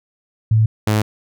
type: tone pair in turn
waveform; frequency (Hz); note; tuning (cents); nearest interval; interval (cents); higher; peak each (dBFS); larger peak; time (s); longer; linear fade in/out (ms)
sine / sawtooth; 110.1 / 106.53; A2 / G#2; +2 / +45; minor second; 57; first; -10; neither; 0.51-0.66 / 0.87-1.02; neither; 5
effects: none